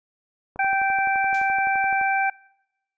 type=click train; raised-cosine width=1 ms; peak=-25 dBFS; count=18; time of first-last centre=0.56-2.013 s; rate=11.7 Hz
type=harmonic tone; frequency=780 Hz; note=G5; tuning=9 cents flat; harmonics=1 / 2 / 3; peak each=-21 / -24 / -26 dBFS; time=0.59-2.3 s; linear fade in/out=5 ms
type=noise with exponential decay; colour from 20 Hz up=white; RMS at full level=-38 dBFS; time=1.34-1.62 s; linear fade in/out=5 ms; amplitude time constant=60 ms
effects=noise-tail reverb RT60 0.9 s tail -25 dB re dry + resampled to 16000 Hz